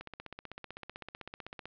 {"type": "click train", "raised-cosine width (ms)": 0.3, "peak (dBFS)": -26, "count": 27, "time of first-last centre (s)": [0.01, 1.656], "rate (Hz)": 15.8, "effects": ["low-pass 4000 Hz 12 dB/octave"]}